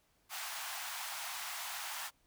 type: high-pass noise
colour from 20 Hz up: pink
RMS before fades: -42 dBFS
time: 0.29-2.11 s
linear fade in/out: 50 ms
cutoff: 730 Hz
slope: 48 dB/octave
effects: pink hiss -73 dBFS RMS until 2.26 s